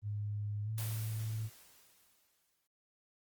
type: tone with pitch glide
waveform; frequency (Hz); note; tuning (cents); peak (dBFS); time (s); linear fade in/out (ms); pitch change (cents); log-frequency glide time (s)
sine; 103.83 to 110; G#2 to A2; 0 to 0; -35; 0.02-1.5; 50; +100; 0.64-0.7
type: noise with exponential decay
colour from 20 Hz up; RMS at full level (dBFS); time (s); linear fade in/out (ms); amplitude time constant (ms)
white; -42; 0.78-2.67; 0; 410
effects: Opus 24 kbps